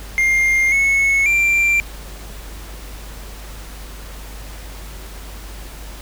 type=tone with pitch steps; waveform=triangle; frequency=2114 / 2197 / 2362 Hz; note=C7 / C#7 / D7; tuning=+17 / -16 / +9 cents; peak=-11 dBFS; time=0.18-1.8 s; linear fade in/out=0 ms; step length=540 ms; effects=added 50 Hz sine -32 dBFS peak until 6.01 s + pink hiss -38 dBFS RMS until 6.01 s